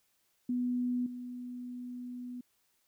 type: tone with level steps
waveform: sine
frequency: 246.9 Hz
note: B3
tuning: in tune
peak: -29 / -39 dBFS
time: 0.49-2.41 s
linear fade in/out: 5 ms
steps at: 1.06 s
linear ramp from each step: 5 ms
effects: white hiss -74 dBFS RMS until 2.87 s